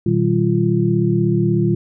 sine tone cluster, 119.8 / 156.1 / 192.6 / 345.8 Hz, A#2 / D#3 / G3 / F4, +48 / +6 / -30 / -17 cents, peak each -19 dBFS, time 0.06-1.75 s, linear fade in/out 5 ms, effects none

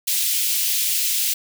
white high-pass noise, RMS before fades -21 dBFS, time 0.07-1.34 s, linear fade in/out 10 ms, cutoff 2500 Hz, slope 24 dB/octave, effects none

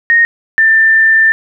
sine tone pair in turn, 1857 / 1784.4 Hz, A#6 / A6, -7 / +24 cents, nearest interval minor second, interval 69 cents, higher first, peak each -5 dBFS, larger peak neither, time 0.1-0.25 / 0.58-1.32 s, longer second, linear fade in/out 0 ms, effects none

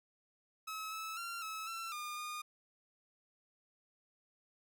sawtooth tone with pitch steps, 1288 / 1304 / 1376 / 1296 / 1345 / 1211 / 1220 Hz, E6 / E6 / F6 / E6 / E6 / D#6 / D#6, -41 / -19 / -26 / -30 / +34 / -47 / -34 cents, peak -37 dBFS, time 0.67-2.42 s, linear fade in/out 10 ms, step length 250 ms, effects none

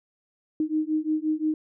sine beating tone pair, 307.6 / 313.3 Hz, D#4 / D#4, -20 / +12 cents, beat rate 5.7 Hz, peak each -26 / -26 dBFS, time 0.6-1.54 s, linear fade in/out 2 ms, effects none

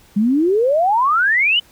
sine exponential sweep, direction up, 196.2 to 3065 Hz, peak -12 dBFS, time 0.16-1.6 s, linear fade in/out 10 ms, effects pink hiss -50 dBFS RMS until 1.71 s

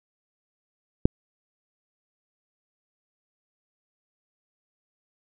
click, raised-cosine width 3 ms, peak -3 dBFS, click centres 1.055 s, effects none

